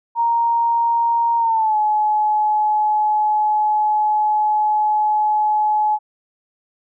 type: tone with pitch glide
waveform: sine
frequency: 932.3 to 850 Hz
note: A#5 to G#5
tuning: 0 to +40 cents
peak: -14 dBFS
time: 0.15-5.99 s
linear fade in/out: 50 ms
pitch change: -160 cents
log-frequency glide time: 1.38-1.77 s
effects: none